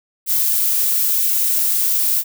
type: noise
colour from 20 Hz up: violet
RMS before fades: -17 dBFS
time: 0.26-2.24 s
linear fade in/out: 50 ms
effects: none